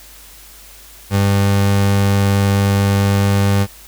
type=tone; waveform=30% pulse; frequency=99.5 Hz; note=G2; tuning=26 cents sharp; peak=-9 dBFS; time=1.1-3.67 s; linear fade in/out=50 ms; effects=added 50 Hz sine -44 dBFS peak until 3.87 s + white hiss -41 dBFS RMS until 3.87 s